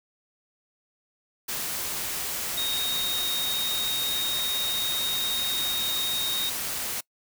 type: tone in noise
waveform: sine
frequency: 3729 Hz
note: A#7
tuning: in tune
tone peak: -26 dBFS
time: 2.57-6.5 s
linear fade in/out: 10 ms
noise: white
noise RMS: -31 dBFS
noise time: 1.48-7.01 s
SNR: +2 dB
effects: noise-tail reverb RT60 0.1 s tail -24 dB re dry